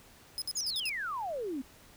sawtooth tone bursts, 5080 Hz, D#8, 35 cents sharp, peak -30 dBFS, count 6, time 0.38-0.893 s, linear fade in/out 0 ms, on 38 ms, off 57 ms
sine exponential sweep, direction down, 7130 to 246.9 Hz, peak -33 dBFS, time 0.55-1.62 s, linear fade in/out 10 ms
effects pink hiss -57 dBFS RMS until 1.96 s

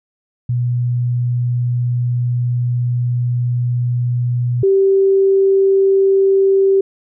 sine tone pair in turn, 122.1 / 388.8 Hz, B2 / G4, -19 / -14 cents, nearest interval octave + minor sixth, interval 2005 cents, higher second, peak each -14 / -9 dBFS, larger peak second, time 0.49-4.63 / 4.63-6.81 s, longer first, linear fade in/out 5 ms, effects none

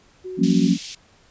sine tone, 370 Hz, F#4, in tune, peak -29 dBFS, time 0.24-0.69 s, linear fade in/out 20 ms
sine chord, Gb major seventh, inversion third, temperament equal with one note detuned, 174.61 / 189.32 / 233.1 / 277.2 Hz, F3 / Gb3 / Bb3 / Db4, 0 / +40 / 0 / 0 cents, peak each -20 dBFS, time 0.37-0.78 s, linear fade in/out 50 ms
white band-pass noise, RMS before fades -36 dBFS, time 0.43-0.95 s, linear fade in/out 5 ms, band 2600 to 6400 Hz, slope 24 dB/octave
effects pink hiss -55 dBFS RMS until 1.3 s + resampled to 16000 Hz

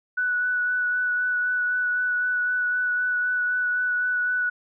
sine tone with vibrato, 1480 Hz, F#6, in tune, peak -21 dBFS, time 0.17-4.5 s, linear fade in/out 10 ms, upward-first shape sine, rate 3.9 Hz, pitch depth 14 cents each way, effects none

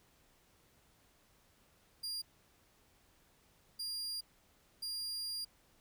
40% pulse tone bursts at uneven times, 4800 Hz, D8, 37 cents sharp, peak -37 dBFS, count 3, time 2.03-2.22 / 3.79-4.21 / 4.82-5.45 s, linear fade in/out 10 ms, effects pink hiss -69 dBFS RMS until 5.8 s

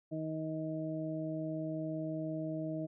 harmonic tone, 157.6 Hz, D#3, 23 cents sharp, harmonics 1 / 2 / 3 / 4, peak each -40 / -38 / -52 / -41 dBFS, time 0.11-2.87 s, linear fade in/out 20 ms, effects none

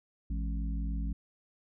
harmonic tone with a mistuned harmonic, 55 Hz, A1, in tune, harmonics 1 / 3 / 4 / 5, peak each -31 / -41 / -43 / -45 dBFS, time 0.3-1.13 s, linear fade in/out 5 ms, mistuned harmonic 4, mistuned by -89 cents, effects none

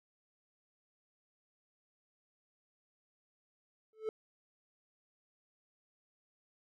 triangle tone with exponential growth, 437 Hz, A4, 12 cents flat, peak -28 dBFS, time 3.93-4.09 s, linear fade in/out 1 ms, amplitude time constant 34 ms, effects none

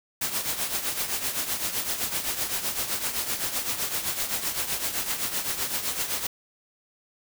white noise with tremolo, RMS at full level -26 dBFS, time 0.21-6.27 s, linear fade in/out 5 ms, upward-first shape triangle, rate 7.8 Hz, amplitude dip 70%, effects none

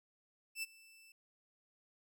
sawtooth tone with ADSR envelope, 2650 Hz, E7, 9 cents sharp, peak -33 dBFS, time 0.55-1.12 s, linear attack 78 ms, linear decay 25 ms, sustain -23 dB, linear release 3 ms, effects none

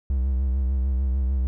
triangle tone with vibrato, 65.41 Hz, C2, in tune, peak -18 dBFS, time 0.1-1.47 s, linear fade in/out 0 ms, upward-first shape triangle, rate 6.7 Hz, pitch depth 86 cents each way, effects none

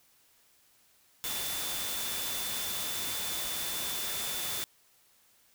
sine tone in noise, 3520 Hz, A7, in tune, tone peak -40 dBFS, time 1.24-4.64 s, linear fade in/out 0 ms, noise white, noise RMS -35 dBFS, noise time 1.24-4.64 s, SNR -8 dB, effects white hiss -65 dBFS RMS until 5.54 s

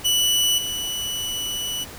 sawtooth tone with level steps, 2960 Hz, F#7, in tune, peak -14 / -22 dBFS, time 0.04-1.85 s, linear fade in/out 20 ms, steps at 0.58 s, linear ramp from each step 2 ms, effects pink hiss -39 dBFS RMS until 1.98 s

